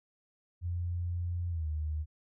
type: tone with pitch glide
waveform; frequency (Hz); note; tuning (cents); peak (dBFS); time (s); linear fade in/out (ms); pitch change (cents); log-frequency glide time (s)
sine; 87.31 to 76.89; F2 to D#2; 0 to -20; -31; 0.61-2.06; 50; -220; 1.49-1.67
effects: none